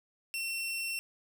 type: tone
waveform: sawtooth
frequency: 2710 Hz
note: E7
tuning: 47 cents sharp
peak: -30 dBFS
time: 0.34-0.99 s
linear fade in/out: 0 ms
effects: none